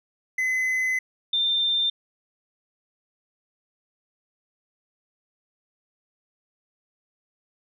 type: tone pair in turn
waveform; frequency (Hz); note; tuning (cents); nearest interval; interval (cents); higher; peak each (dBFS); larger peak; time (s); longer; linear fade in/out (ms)
triangle / sine; 2032 / 3591; B6 / A7; +49 / +35; minor seventh; 986; second; -20; neither; 0.38-0.99 / 1.33-1.9; first; 5
effects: none